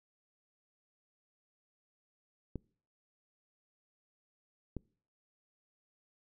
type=clicks; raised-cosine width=3 ms; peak=-25 dBFS; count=2; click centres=2.557 / 4.767 s; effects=noise-tail reverb RT60 0.5 s tail -26 dB re dry